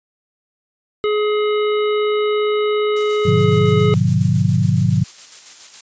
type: harmonic tone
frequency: 421.3 Hz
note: G#4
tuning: 25 cents sharp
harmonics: 1 / 3 / 5 / 7 / 9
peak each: -15 / -25 / -29 / -32 / -34 dBFS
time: 1.04-3.94 s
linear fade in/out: 0 ms
type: noise with tremolo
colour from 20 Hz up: blue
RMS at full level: -33 dBFS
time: 2.96-5.81 s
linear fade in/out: 5 ms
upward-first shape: square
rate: 7.2 Hz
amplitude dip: 35%
type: chord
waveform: sine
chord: G# diminished seventh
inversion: none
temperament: just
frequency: 103.83 / 124.59 / 149.51 / 179.41 Hz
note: G#2 / B2 / D3 / F3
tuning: 0 / +16 / +31 / +47 cents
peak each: -18 dBFS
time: 3.25-5.04 s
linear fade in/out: 10 ms
effects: resampled to 16000 Hz